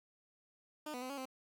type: tone with pitch steps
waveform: 15% pulse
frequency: 303.5 / 248.4 / 256.4 / 279.3 / 260.9 Hz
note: D#4 / B3 / C4 / C#4 / C4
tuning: -43 / +10 / -35 / +13 / -5 cents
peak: -35 dBFS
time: 0.86-1.255 s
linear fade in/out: 5 ms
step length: 79 ms
effects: none